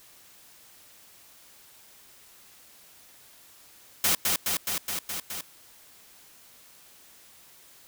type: noise with echo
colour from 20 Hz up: white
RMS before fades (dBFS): -23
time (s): 4.04-4.15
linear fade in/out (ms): 2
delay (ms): 210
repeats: 6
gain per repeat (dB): -2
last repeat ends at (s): 5.41
effects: white hiss -54 dBFS RMS until 7.87 s